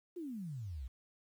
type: exponential sweep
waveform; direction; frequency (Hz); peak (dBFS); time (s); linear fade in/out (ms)
sine; down; 370 to 57.6; -40; 0.16-0.88; 10
effects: 11-bit